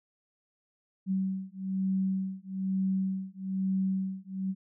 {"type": "beating tone pair", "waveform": "sine", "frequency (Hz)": [190, 191.1], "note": ["F#3", "G3"], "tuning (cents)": [46, -44], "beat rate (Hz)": 1.1, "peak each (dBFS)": -31, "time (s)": [1.06, 4.55], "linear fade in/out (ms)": 50, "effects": []}